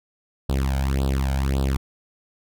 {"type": "tone with flanger", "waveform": "sawtooth", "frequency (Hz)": 67.3, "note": "C2", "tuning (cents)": 49, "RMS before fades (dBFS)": -22, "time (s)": [0.49, 1.77], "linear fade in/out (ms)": 5, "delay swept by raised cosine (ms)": [0.23, 1.33], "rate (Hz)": 1.8, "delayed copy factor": 0.95, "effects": []}